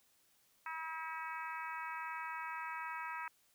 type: harmonic tone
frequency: 321.3 Hz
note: E4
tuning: 44 cents flat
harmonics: 3 / 4 / 5 / 6 / 7 / 8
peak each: -44 / -46 / -48 / -50 / -51 / -52 dBFS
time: 0.66-3.28 s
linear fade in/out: 2 ms
effects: white hiss -72 dBFS RMS until 3.54 s